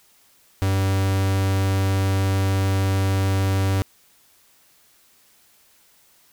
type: tone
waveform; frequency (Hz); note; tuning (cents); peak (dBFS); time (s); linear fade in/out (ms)
45% pulse; 96.6; G2; -25; -18; 0.62-3.82; 0
effects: white hiss -57 dBFS RMS until 6.32 s